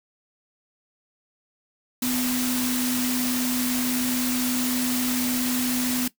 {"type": "tone in noise", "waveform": "sine", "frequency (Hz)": 250, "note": "B3", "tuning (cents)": 21, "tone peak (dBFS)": -24, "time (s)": [2.02, 6.08], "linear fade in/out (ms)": 5, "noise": "white", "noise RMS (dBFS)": -28, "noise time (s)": [2.02, 6.08], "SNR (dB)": 1, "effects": ["noise-tail reverb RT60 0.1 s tail -17 dB re dry"]}